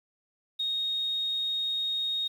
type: tone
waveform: sine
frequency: 3729 Hz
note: A#7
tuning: in tune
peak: -27 dBFS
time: 0.59-2.28 s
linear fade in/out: 10 ms
effects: 9-bit